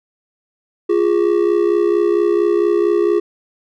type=ring-modulated tone; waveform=triangle; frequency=380 Hz; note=F#4; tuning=46 cents sharp; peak=-7 dBFS; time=0.89-3.2 s; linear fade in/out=10 ms; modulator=32.2 Hz; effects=none